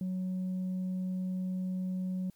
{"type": "tone with tanh clipping", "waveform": "sine", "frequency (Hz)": 185, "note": "F#3", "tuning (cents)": 0, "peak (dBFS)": -32, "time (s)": [0.01, 2.3], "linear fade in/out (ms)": 2, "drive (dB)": 1, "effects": ["white hiss -70 dBFS RMS until 2.35 s"]}